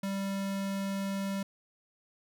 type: tone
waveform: square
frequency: 196 Hz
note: G3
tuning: in tune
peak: -32 dBFS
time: 0.03-1.43 s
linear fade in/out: 5 ms
effects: none